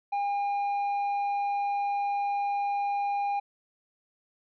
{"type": "tone with tanh clipping", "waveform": "triangle", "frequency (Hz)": 808, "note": "G#5", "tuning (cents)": -48, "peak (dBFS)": -27, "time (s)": [0.12, 3.4], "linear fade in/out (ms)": 10, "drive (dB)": 9, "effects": []}